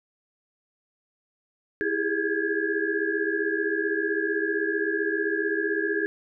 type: tone cluster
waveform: sine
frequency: 328.1 / 400.1 / 415.7 / 1627 / 1694 Hz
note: E4 / G4 / G#4 / G#6 / G#6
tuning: -8 / +35 / +2 / -36 / +34 cents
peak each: -30 dBFS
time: 1.81-6.06 s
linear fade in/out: 0 ms
effects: none